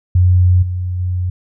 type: tone with level steps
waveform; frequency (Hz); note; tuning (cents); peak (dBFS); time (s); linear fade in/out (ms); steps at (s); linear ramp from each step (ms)
sine; 90.4; F#2; -40; -7 / -17 / -15; 0.15-1.3; 5; 0.62 / 0.99; 10
effects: none